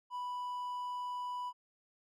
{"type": "tone", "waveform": "triangle", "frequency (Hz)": 987.8, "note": "B5", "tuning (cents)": 0, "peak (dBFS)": -35, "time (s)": [0.1, 1.53], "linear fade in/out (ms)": 50, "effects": []}